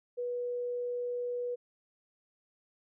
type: tone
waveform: sine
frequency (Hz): 487.9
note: B4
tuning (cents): -21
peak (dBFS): -32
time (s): 0.17-1.56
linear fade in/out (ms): 20
effects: none